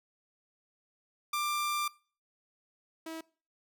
sawtooth tone pair in turn, 1186 / 323.5 Hz, D6 / E4, +17 / -32 cents, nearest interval octave + minor seventh, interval 2249 cents, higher first, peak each -26 / -35 dBFS, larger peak first, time 1.33-1.88 / 3.06-3.21 s, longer first, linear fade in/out 5 ms, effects noise-tail reverb RT60 0.4 s tail -23 dB re dry

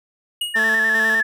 square tone with exponential decay, 2883 Hz, F#7, 46 cents flat, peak -19 dBFS, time 0.41-0.73 s, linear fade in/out 5 ms, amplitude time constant 68 ms
sine tone with vibrato, 1756 Hz, A6, 4 cents flat, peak -15 dBFS, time 0.54-1.23 s, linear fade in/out 10 ms, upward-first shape square, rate 9.9 Hz, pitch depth 43 cents each way
10% pulse tone with tremolo, 221.4 Hz, A3, 11 cents sharp, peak -16 dBFS, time 0.55-1.22 s, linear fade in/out 20 ms, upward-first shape square, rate 2.5 Hz, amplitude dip 30%
effects none

